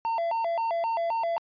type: tone with vibrato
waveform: triangle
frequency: 784 Hz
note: G5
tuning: in tune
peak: -23 dBFS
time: 0.05-1.38 s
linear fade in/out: 0 ms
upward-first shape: square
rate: 3.8 Hz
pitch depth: 260 cents each way
effects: resampled to 11025 Hz